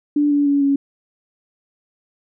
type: tone with pitch steps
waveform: sine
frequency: 292.6 / 287.9 / 283.3 / 278.7 Hz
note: D4 / D4 / C#4 / C#4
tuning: -6 / -34 / +38 / +9 cents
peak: -13 dBFS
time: 0.16-0.76 s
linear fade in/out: 5 ms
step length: 150 ms
effects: none